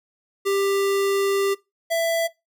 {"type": "tone pair in turn", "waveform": "square", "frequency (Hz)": [395.3, 664.8], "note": ["G4", "E5"], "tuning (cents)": [15, 15], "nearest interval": "major sixth", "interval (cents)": 900, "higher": "second", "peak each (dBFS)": -20, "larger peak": "neither", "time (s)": [[0.45, 1.55], [1.9, 2.28]], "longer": "first", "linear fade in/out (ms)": 20, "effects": ["noise-tail reverb RT60 0.2 s tail -20 dB re dry"]}